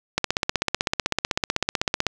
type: click train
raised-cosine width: 0.2 ms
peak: -3 dBFS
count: 31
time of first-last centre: 0.18-2.067 s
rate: 15.9 Hz
effects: none